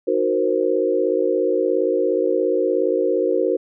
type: chord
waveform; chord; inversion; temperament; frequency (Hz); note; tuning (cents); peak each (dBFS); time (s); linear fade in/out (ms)
sine; C half-diminished seventh; first; equal; 311.1 / 370 / 466.2 / 523.3; Eb4 / Gb4 / Bb4 / C5; 0 / 0 / 0 / 0; -25 / -21 / -21 / -22; 0.07-3.57; 10
effects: none

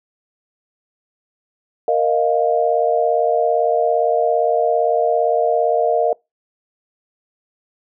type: chord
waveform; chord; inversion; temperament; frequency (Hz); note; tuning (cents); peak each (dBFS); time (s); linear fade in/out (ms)
sine; Bb suspended fourth; none; just; 466.2 / 621.6 / 699.2; Bb4 / Eb5 / F5; 0 / -2 / +2; -18; 1.88-6.13; 2
effects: noise-tail reverb RT60 0.2 s tail -25 dB re dry

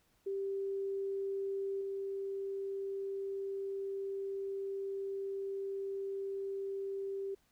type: tone with level steps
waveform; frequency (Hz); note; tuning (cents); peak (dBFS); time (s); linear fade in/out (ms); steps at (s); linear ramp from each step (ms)
sine; 392; G4; 0; -34 / -36; 0.26-7.35; 10; 1.81; 2
effects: pink hiss -73 dBFS RMS until 7.51 s

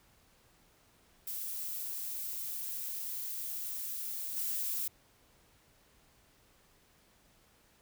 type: noise with level steps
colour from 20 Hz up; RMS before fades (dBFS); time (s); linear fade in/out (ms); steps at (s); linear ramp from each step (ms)
violet; -39 / -35; 1.27-4.88; 5; 4.36; 10
effects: pink hiss -66 dBFS RMS until 7.81 s

